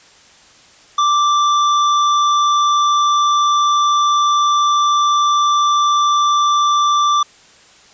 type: tone with hard clipping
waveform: triangle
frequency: 1174.7 Hz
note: D6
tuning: in tune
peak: -13 dBFS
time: 0.98-7.23 s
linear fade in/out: 5 ms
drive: 15 dB
effects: white hiss -46 dBFS RMS until 7.93 s + resampled to 16000 Hz